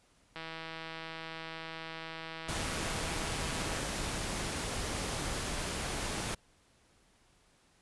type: click train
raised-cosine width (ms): 0.3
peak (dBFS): -26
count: 556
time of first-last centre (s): 0.36-3.786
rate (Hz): 162
type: noise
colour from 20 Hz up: pink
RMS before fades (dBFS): -36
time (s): 2.48-6.35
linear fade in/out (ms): 10
effects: pink hiss -67 dBFS RMS until 7.81 s + resampled to 24000 Hz